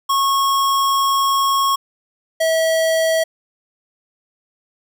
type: tone pair in turn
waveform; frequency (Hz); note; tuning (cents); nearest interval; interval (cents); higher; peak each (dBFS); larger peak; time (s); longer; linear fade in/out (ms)
square; 1095 / 647.6; C#6 / E5; -22 / -31; major sixth; 909; first; -15; neither; 0.09-1.76 / 2.4-3.24; first; 10
effects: none